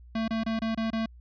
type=tone bursts; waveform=square; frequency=223.8 Hz; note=A3; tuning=30 cents sharp; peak=-27 dBFS; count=6; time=0.15-1.06 s; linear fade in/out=5 ms; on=130 ms; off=26 ms; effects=added 60 Hz sine -47 dBFS peak until 1.2 s + resampled to 11025 Hz